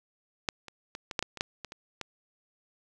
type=clicks; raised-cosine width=0.2 ms; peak=-10 / -26 / -21 / -19 / -10 / -14 / -24 / -10 / -21 / -25 / -18 dBFS; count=11; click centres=0.488 / 0.683 / 0.951 / 1.112 / 1.192 / 1.226 / 1.373 / 1.409 / 1.647 / 1.721 / 2.013 s; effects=none